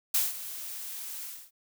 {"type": "noise with ADSR envelope", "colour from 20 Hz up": "blue", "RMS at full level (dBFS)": -24, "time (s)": [0.14, 1.51], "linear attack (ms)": 6, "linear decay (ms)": 180, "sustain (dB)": -15, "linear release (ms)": 270, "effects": []}